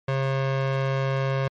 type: tone pair together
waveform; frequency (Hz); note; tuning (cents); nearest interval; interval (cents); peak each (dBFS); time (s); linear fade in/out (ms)
sawtooth; 135 / 270; C#3 / C#4; -45 / -45; octave; 1200; -18 / -24; 0.08-1.48; 5
effects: low-pass 3000 Hz 12 dB/octave + MP3 48 kbps